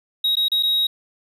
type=tone with dropouts; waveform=triangle; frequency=3800 Hz; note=A#7; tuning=33 cents sharp; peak=-15 dBFS; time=0.24-0.87 s; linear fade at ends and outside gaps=5 ms; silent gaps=0.355-0.368 / 0.484-0.517 / 0.627-0.632 s; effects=none